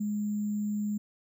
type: tone with sample-and-hold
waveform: sine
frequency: 208.4 Hz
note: G#3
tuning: 6 cents sharp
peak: -28 dBFS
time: 0-0.98 s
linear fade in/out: 10 ms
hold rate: 7350 Hz
effects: none